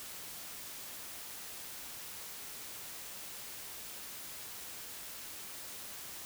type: silence
effects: white hiss -46 dBFS RMS until 6.25 s